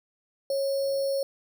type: tone with sample-and-hold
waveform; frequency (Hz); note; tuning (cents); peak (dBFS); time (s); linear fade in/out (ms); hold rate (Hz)
sine; 549; C#5; -17; -24; 0.5-1.23; 2; 4900
effects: none